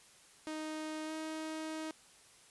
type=tone with pitch glide; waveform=sawtooth; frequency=311.1 to 315.1 Hz; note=D#4 to D#4; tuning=0 to +22 cents; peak=-35 dBFS; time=0.47-1.91 s; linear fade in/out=0 ms; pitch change=+22 cents; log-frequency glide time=1.05-1.12 s; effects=white hiss -61 dBFS RMS until 2.5 s + resampled to 24000 Hz